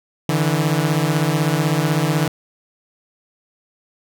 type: beating tone pair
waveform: sawtooth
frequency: 146.83 / 162.83 Hz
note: D3 / E3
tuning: 0 / -21 cents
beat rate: 16 Hz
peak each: -15 dBFS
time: 0.29-2.28 s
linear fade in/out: 2 ms
effects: none